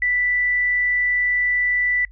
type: tone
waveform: sine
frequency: 1975.5 Hz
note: B6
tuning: in tune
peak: -17 dBFS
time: 0.02-2.05 s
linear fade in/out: 2 ms
effects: noise-tail reverb RT60 0.1 s tail -26 dB re dry + added 49 Hz sine -41 dBFS peak until 2.11 s